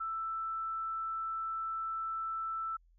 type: tone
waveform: sine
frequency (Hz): 1325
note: E6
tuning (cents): +9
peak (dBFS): -34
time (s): 0-2.77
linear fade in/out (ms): 10
effects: added 42 Hz sine -62 dBFS peak until 2.98 s